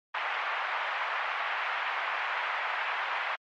pink band-pass noise, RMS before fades -32 dBFS, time 0.14-3.36 s, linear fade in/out 10 ms, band 810 to 2500 Hz, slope 24 dB/octave, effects MP3 48 kbps

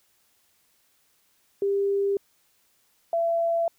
sine tone pair in turn, 398 / 672.3 Hz, G4 / E5, +26 / +34 cents, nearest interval major sixth, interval 908 cents, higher second, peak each -21 dBFS, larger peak neither, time 1.62-2.17 / 3.13-3.68 s, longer neither, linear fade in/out 2 ms, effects white hiss -66 dBFS RMS until 3.78 s

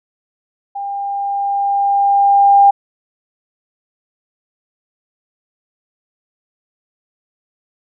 sine tone with level ramp, 800 Hz, G5, 35 cents sharp, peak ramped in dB -21 to -4 dBFS, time 0.75-2.71 s, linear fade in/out 10 ms, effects none

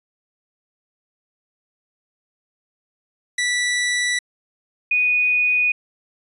sawtooth / sine tone pair in turn, 1962 / 2476 Hz, B6 / D#7, -12 / -9 cents, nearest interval major third, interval 403 cents, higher second, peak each -15 dBFS, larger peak neither, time 3.38-4.19 / 4.91-5.72 s, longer neither, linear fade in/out 5 ms, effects resampled to 24000 Hz

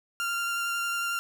30% pulse tone with vibrato, 1389 Hz, F6, 10 cents flat, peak -25 dBFS, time 0.2-1.19 s, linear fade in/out 0 ms, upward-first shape sine, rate 11 Hz, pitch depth 10 cents each way, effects none

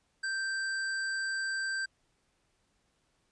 square tone, 1567 Hz, G6, 1 cent flat, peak -32 dBFS, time 0.23-1.86 s, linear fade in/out 10 ms, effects pink hiss -74 dBFS RMS until 3.31 s + resampled to 22050 Hz

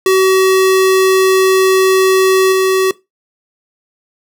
square tone with level steps, 378.8 Hz, F#4, 41 cents sharp, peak -8 / -10 dBFS, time 0.06-2.91 s, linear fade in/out 2 ms, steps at 2.52 s, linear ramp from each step 5 ms, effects noise-tail reverb RT60 0.2 s tail -19 dB re dry

